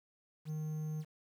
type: tone with quantisation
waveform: triangle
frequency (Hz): 154.6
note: D#3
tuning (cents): -11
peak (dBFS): -34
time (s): 0.45-1.05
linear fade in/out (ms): 50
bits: 10
effects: none